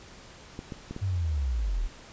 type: clicks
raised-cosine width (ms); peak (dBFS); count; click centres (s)
3; -23; 4; 0.591 / 0.722 / 0.91 / 0.964
type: linear sweep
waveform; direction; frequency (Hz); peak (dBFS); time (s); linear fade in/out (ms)
sine; down; 100.3 to 34.22; -25; 1.01-1.88; 20
effects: pink hiss -49 dBFS RMS until 2.12 s + resampled to 16000 Hz